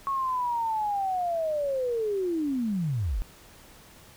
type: linear sweep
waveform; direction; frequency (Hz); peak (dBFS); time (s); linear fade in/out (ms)
sine; down; 1107 to 33.55; -25; 0.07-3.22; 0
effects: pink hiss -52 dBFS RMS until 4.16 s